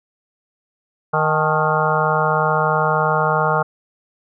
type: harmonic tone with a mistuned harmonic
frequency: 155.56 Hz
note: D#3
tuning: in tune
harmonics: 1 / 3 / 4 / 5 / 6 / 7 / 8 / 9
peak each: -23 / -23 / -23 / -23 / -23 / -23 / -23 / -23 dBFS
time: 1.13-3.63 s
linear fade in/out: 10 ms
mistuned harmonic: 6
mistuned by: -100 cents
effects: none

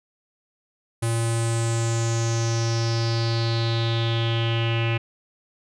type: tone with low-pass filter sweep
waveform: square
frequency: 115.2 Hz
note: A#2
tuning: 20 cents flat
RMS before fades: -23 dBFS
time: 1.02-4.98 s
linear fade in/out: 10 ms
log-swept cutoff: 9900 to 2600 Hz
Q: 5.8
effects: none

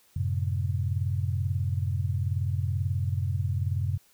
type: chord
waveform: sine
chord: F# diminished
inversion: none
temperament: just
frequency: 92.5 / 111 / 133.2 Hz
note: F#2 / A2 / C3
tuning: 0 / +16 / +31 cents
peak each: -27 / -32 / -31 dBFS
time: 0.16-3.98 s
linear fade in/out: 5 ms
effects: white hiss -62 dBFS RMS until 4.13 s

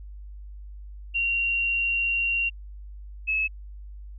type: tone pair in turn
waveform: sine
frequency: 2757 / 2590 Hz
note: F7 / E7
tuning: -23 / -31 cents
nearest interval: minor second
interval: 108 cents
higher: first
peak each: -22 dBFS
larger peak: neither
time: 1.14-2.5 / 3.27-3.48 s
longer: first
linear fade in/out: 20 ms
effects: added 50 Hz sine -38 dBFS peak until 4.18 s

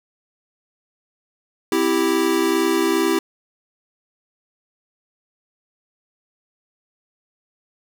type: chord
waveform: square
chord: C major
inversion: none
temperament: equal with one note detuned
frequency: 259.8 / 329.6 / 392 Hz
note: C4 / E4 / G4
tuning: -12 / 0 / 0 cents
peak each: -26 / -20 / -21 dBFS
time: 1.72-3.19 s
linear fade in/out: 2 ms
effects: none

